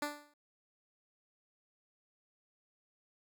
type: tone with exponential decay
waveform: 10% pulse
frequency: 293.7 Hz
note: D4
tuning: in tune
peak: -24 dBFS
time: 0.02-0.34 s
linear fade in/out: 5 ms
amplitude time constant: 69 ms
effects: none